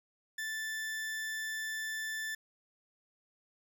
40% pulse tone, 1760 Hz, A6, in tune, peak -35 dBFS, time 0.38-2.35 s, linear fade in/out 5 ms, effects none

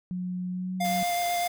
sine tone with pitch glide, 181.3 to 185.32 Hz, F#3 to F#3, -35 to +3 cents, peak -29 dBFS, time 0.11-1.03 s, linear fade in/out 0 ms, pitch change +38 cents, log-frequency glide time 0.5-0.76 s
square tone with vibrato, 700 Hz, F5, 4 cents sharp, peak -26 dBFS, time 0.8-1.48 s, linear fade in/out 10 ms, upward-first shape square, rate 8.1 Hz, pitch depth 8 cents each way
white noise, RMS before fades -38 dBFS, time 0.84-1.48 s, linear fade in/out 10 ms
effects none

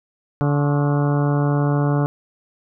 harmonic tone with a mistuned harmonic, 144.3 Hz, D3, 30 cents flat, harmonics 1 / 2 / 3 / 4 / 5 / 6 / 7 / 8 / 9 / 10, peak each -17 / -23 / -27 / -29 / -31 / -33 / -34 / -35 / -36 / -37 dBFS, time 0.41-2.06 s, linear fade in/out 0 ms, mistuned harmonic 7, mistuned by +86 cents, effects none

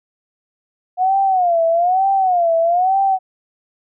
sine tone with vibrato, 719 Hz, F#5, 50 cents flat, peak -12 dBFS, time 0.97-3.19 s, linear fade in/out 50 ms, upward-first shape sine, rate 1.1 Hz, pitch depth 150 cents each way, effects none

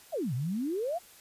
sine exponential two-way sweep, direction down then up, 740 to 116.54 to 740 Hz, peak -29 dBFS, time 0.12-0.99 s, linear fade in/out 20 ms, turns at 0.34 s, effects white hiss -55 dBFS RMS until 1.2 s + resampled to 32000 Hz

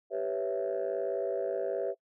sine chord, C# half-diminished seventh, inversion second, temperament equal with one note detuned, 392 / 495.6 / 554.4 / 659.3 Hz, G4 / B4 / C#5 / E5, 0 / +6 / 0 / 0 cents, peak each -34 dBFS, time 0.1-1.95 s, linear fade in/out 50 ms, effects noise-tail reverb RT60 0.1 s tail -25 dB re dry + tanh soft clip ceiling -23 dBFS

